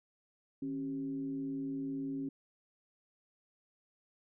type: tone with frequency modulation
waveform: sine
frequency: 273 Hz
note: C#4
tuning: 26 cents flat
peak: -35 dBFS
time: 0.62-2.29 s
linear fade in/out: 5 ms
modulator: 118 Hz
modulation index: 0.41
effects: none